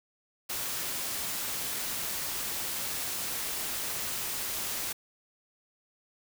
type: noise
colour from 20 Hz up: white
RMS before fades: -34 dBFS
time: 0.49-4.93 s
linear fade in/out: 10 ms
effects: none